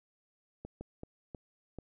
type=slowing click train; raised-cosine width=2 ms; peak=-29 dBFS; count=5; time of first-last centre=0.65-1.787 s; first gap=160 ms; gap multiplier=1.4; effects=none